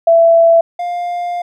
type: tone pair in turn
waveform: sine / triangle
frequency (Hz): 667 / 703.2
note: E5 / F5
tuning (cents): +20 / +12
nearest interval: minor second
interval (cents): 92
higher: second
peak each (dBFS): -5 / -15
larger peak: first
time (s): 0.07-0.61 / 0.79-1.42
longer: second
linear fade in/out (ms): 5
effects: none